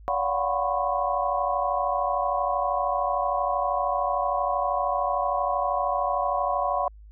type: tone cluster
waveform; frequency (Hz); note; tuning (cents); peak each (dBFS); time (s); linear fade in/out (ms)
sine; 573 / 712 / 745 / 999 / 1091; D5 / F5 / F#5 / B5 / C#6; -43 / +33 / +12 / +20 / -28; -29; 0.08-6.88; 0
effects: added 52 Hz sine -44 dBFS peak until 7.11 s